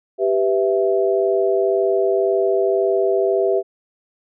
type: chord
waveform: sine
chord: E minor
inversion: first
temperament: equal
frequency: 392 / 493.9 / 659.3 Hz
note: G4 / B4 / E5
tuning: 0 / 0 / 0 cents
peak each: -17 / -22 / -20 dBFS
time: 0.18-3.63 s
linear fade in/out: 50 ms
effects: none